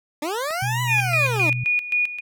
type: linear two-way sweep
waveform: 20% pulse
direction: up then down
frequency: 282.3 to 1003 to 282.3 Hz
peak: -19 dBFS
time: 0.22-1.5 s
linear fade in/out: 5 ms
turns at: 0.82 s
type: clicks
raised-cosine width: 0.3 ms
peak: -20 dBFS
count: 3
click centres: 0.507 / 0.984 / 1.362 s
type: tone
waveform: sine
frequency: 123.47 Hz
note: B2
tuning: in tune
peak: -23 dBFS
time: 0.62-1.64 s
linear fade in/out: 5 ms
type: tone with tremolo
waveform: sine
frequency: 2453 Hz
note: D#7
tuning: 25 cents flat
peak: -17 dBFS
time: 0.87-2.21 s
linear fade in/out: 50 ms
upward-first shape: square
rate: 3.8 Hz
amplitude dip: 75%
effects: none